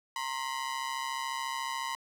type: ring-modulated tone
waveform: sawtooth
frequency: 993 Hz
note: B5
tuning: 9 cents sharp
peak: -26 dBFS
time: 0.16-1.95 s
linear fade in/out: 0 ms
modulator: 67 Hz
effects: low-pass 10000 Hz 12 dB/octave + 9-bit